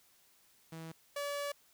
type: tone pair in turn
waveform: sawtooth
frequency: 162.5 / 573.1 Hz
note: E3 / D5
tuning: -24 / -42 cents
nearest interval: octave + minor seventh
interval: 2182 cents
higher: second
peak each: -40 / -32 dBFS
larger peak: second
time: 0.72-0.92 / 1.16-1.52 s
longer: second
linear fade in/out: 5 ms
effects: white hiss -67 dBFS RMS until 1.73 s